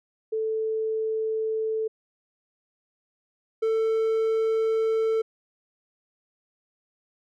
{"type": "tone pair in turn", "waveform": ["sine", "triangle"], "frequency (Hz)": [440, 444.9], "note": ["A4", "A4"], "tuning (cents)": [0, 19], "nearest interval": "unison", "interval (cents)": 19, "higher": "second", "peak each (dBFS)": [-24, -19], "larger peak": "second", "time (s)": [[0.32, 1.88], [3.62, 5.22]], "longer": "second", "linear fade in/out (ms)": 10, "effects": []}